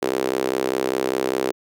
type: tone with high-pass filter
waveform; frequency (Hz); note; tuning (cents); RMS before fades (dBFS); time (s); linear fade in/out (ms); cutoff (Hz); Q
sawtooth; 65; C2; -11; -23; 0.02-1.52; 5; 390; 3.2
effects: none